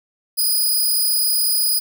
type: tone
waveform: 5% pulse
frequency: 4959 Hz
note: D#8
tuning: 7 cents flat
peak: -9 dBFS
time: 0.37-1.8 s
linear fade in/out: 20 ms
effects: none